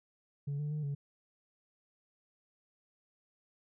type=tone with pitch steps; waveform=sine; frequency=142.3 / 148.1 / 151.5 / 141.8 Hz; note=C#3 / D3 / D#3 / C#3; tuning=+46 / +15 / -46 / +40 cents; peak=-31 dBFS; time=0.47-0.95 s; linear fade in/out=10 ms; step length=120 ms; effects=tanh soft clip ceiling -32 dBFS